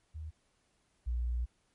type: tone pair in turn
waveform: sine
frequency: 78.1 / 59.79 Hz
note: D#2 / A#1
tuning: +7 / +45 cents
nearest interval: perfect fourth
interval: 462 cents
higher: first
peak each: -39 / -30 dBFS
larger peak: second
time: 0.14-0.31 / 1.06-1.46 s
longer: second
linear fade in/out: 20 ms
effects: pink hiss -74 dBFS RMS until 1.74 s + MP3 48 kbps